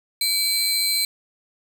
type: tone pair together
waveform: sawtooth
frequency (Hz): 2300 / 4098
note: D7 / C8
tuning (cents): -37 / -37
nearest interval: minor seventh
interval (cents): 1000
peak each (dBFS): -25 / -17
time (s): 0.21-1.05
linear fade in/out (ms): 2
effects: none